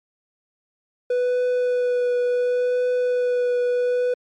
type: tone with vibrato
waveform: triangle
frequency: 493.9 Hz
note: B4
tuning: in tune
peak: -16 dBFS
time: 1.1-4.14 s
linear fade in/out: 5 ms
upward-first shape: triangle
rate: 0.7 Hz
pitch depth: 14 cents each way
effects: MP3 48 kbps